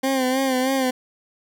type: tone with vibrato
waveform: 20% pulse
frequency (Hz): 261.7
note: C4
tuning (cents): 0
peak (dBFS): -14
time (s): 0.03-0.91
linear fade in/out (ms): 10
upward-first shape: sine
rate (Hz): 3.2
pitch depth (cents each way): 54
effects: none